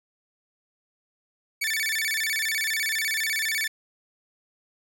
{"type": "tone with vibrato", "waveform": "sawtooth", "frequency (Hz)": 1998, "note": "B6", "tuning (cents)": 20, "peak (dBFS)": -21, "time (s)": [1.61, 3.68], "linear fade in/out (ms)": 10, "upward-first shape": "square", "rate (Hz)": 16, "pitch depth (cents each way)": 210, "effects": []}